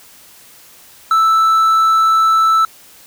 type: tone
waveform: triangle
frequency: 1318.5 Hz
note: E6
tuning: in tune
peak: -7 dBFS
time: 1.11-2.65 s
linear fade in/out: 2 ms
effects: white hiss -43 dBFS RMS until 3.06 s